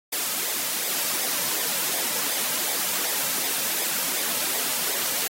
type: noise with flanger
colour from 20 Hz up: white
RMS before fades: -26 dBFS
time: 0.12-5.28 s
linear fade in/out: 10 ms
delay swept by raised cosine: 0.69 to 2.79 ms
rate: 2.7 Hz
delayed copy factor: -0.55
effects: high-pass 200 Hz 12 dB/octave + AAC 48 kbps